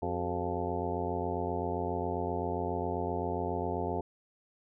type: harmonic tone with a mistuned harmonic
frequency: 87.5 Hz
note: F2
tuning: 4 cents sharp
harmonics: 1 / 2 / 3 / 4 / 5 / 6 / 7 / 8 / 9 / 10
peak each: -38 / -41 / -40 / -38 / -38 / -41 / -47 / -38 / -44 / -40 dBFS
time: 0.02-4.01 s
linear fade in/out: 5 ms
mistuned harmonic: 4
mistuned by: +90 cents
effects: none